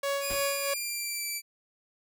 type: tone with tremolo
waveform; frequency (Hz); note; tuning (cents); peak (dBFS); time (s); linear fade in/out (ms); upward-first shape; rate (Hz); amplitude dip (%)
sawtooth; 559; C#5; +14; -23; 0.03-0.74; 5; sine; 3.1; 55
type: tone with pitch glide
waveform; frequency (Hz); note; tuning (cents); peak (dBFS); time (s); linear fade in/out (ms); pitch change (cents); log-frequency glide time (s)
10% pulse; 2461 to 2326; D#7 to D7; -20 to -17; -23; 0.2-1.42; 50; -97; 0.34-1.25
type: noise with exponential decay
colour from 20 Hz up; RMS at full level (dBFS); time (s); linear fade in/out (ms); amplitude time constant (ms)
pink; -36; 0.3-0.56; 1; 55
effects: none